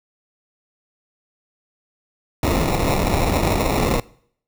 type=noise with sample-and-hold; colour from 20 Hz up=pink; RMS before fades=-19 dBFS; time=2.43-4 s; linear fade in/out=2 ms; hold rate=1575 Hz; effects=noise-tail reverb RT60 0.6 s tail -22 dB re dry